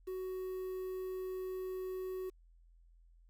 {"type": "tone with quantisation", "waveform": "triangle", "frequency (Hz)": 372.7, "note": "F#4", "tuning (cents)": 13, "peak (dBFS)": -36, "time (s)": [0.07, 2.3], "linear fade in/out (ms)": 10, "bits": 10, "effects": ["added 42 Hz sine -60 dBFS peak until 3.29 s"]}